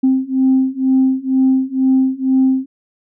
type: beating tone pair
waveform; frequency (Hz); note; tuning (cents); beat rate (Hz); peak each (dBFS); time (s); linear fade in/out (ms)
sine; 261.6 / 263.7; C4 / C4; 0 / +14; 2.1; -14 / -13; 0.03-2.66; 10
effects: tanh soft clip ceiling -5 dBFS